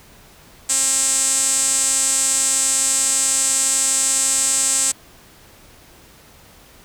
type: tone with band-pass filter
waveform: sawtooth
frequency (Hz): 268.1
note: C4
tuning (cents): +42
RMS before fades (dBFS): -18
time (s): 0.69-4.92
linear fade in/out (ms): 10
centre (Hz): 7900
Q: 7
effects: pink hiss -47 dBFS RMS until 6.84 s